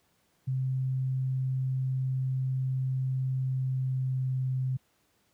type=tone with pitch glide; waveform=sine; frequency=130.81 to 129.91 Hz; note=C3 to C3; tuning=0 to -12 cents; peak=-26 dBFS; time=0.47-4.77 s; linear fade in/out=10 ms; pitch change=-12 cents; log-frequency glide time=3.36-4.44 s; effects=pink hiss -70 dBFS RMS until 5.33 s + high-pass 80 Hz 12 dB/octave